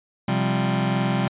sawtooth chord, C suspended fourth, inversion none, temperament just, 130.81 / 174.42 / 196.22 Hz, C3 / F3 / G3, 0 / -2 / +2 cents, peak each -20 / -22 / -19 dBFS, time 0.28-1.28 s, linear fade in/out 5 ms, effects resampled to 8000 Hz

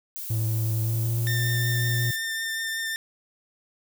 violet noise, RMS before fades -35 dBFS, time 0.16-2.16 s, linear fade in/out 0 ms
triangle tone with pitch glide, 111.1 to 119.07 Hz, A2 to A#2, +17 to +37 cents, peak -21 dBFS, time 0.3-2.11 s, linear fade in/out 5 ms, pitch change +120 cents, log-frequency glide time 0.81-1.43 s
sawtooth tone with vibrato, 1800 Hz, A6, 39 cents sharp, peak -24 dBFS, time 1.27-2.96 s, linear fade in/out 0 ms, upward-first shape triangle, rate 5.4 Hz, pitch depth 13 cents each way
effects none

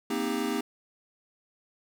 square chord, C minor seventh, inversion third, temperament equal with one note detuned, 233.1 / 261.6 / 311.1 / 400 Hz, Bb3 / C4 / Eb4 / G4, 0 / 0 / 0 / +35 cents, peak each -34 dBFS, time 0.1-0.61 s, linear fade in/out 5 ms, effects none

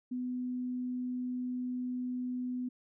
sine tone, 250 Hz, B3, 21 cents sharp, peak -33 dBFS, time 0.11-2.69 s, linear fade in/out 10 ms, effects none

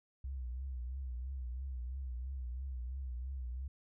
sine tone with vibrato, 63.8 Hz, C2, 43 cents flat, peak -38 dBFS, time 0.24-3.68 s, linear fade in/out 5 ms, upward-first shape triangle, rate 3 Hz, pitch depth 120 cents each way, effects none

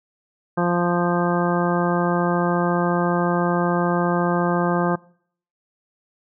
harmonic tone, 174.61 Hz, F3, in tune, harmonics 1 / 2 / 3 / 4 / 5 / 6 / 7 / 9, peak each -21 / -24 / -26 / -27 / -28 / -29 / -29 / -31 dBFS, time 0.57-4.96 s, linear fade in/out 10 ms, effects noise-tail reverb RT60 0.6 s tail -24 dB re dry

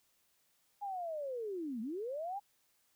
sine linear two-way sweep, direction down then up, 830.6 to 210.7 to 830.6 Hz, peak -37 dBFS, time 0.81-2.4 s, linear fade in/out 20 ms, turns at 1.81 s, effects white hiss -74 dBFS RMS until 2.95 s

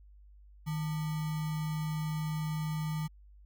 sine tone with sample-and-hold, 155.56 Hz, D#3, in tune, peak -31 dBFS, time 0.66-3.08 s, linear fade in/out 20 ms, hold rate 1050 Hz, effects added 50 Hz sine -53 dBFS peak until 3.45 s

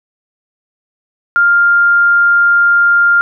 sine tone, 1400 Hz, F6, 4 cents sharp, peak -6 dBFS, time 1.36-3.21 s, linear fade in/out 0 ms, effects none

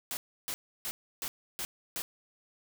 white noise bursts, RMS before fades -36 dBFS, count 6, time 0.11-2.02 s, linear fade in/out 0 ms, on 60 ms, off 310 ms, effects none

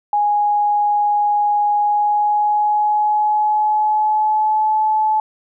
sine tone with pitch glide, 829 to 863.2 Hz, G#5 to A5, -3 to -33 cents, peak -13 dBFS, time 0.13-5.2 s, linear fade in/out 2 ms, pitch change +70 cents, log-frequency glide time 1.76-4.79 s, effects none

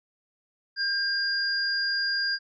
sine tone pair together, 1600 / 4828 Hz, G6 / D8, +35 / +47 cents, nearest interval octave + perfect fifth, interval 1912 cents, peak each -27 dBFS, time 0.76-2.39 s, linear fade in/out 50 ms, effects none

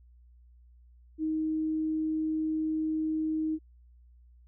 sine tone, 313.9 Hz, D#4, 15 cents sharp, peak -27 dBFS, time 1.18-3.59 s, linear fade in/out 50 ms, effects added 60 Hz sine -54 dBFS peak until 4.47 s

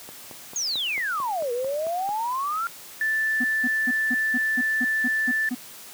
click train, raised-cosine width 1 ms, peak -26 dBFS, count 10, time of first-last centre 0.09-2.09 s, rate 4.5 Hz
sine exponential two-way sweep, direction down then up, 6720 to 469 to 1404 Hz, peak -24 dBFS, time 0.56-2.67 s, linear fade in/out 0 ms, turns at 1.52 s
sine tone, 1760 Hz, A6, in tune, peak -21 dBFS, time 3.01-5.49 s, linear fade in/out 2 ms
triangle tone bursts, 248 Hz, B3, 7 cents sharp, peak -22 dBFS, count 10, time 3.4-5.55 s, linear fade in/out 10 ms, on 44 ms, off 190 ms
effects white hiss -43 dBFS RMS until 5.93 s + high-pass 100 Hz 12 dB/octave

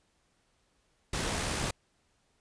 pink noise with amplitude modulation, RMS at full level -31 dBFS, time 1.13-1.71 s, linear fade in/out 5 ms, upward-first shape sine, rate 68.8 Hz, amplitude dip 30%, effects pink hiss -72 dBFS RMS until 2.4 s + resampled to 22050 Hz

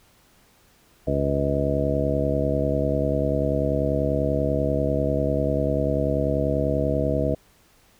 harmonic tone, 70.2 Hz, C#2, 22 cents sharp, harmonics 1 / 2 / 3 / 4 / 5 / 6 / 7 / 8 / 9, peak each -28 / -27 / -32 / -28 / -32 / -36 / -27 / -38 / -26 dBFS, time 1.07-7.35 s, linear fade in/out 5 ms, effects pink hiss -58 dBFS RMS until 7.99 s

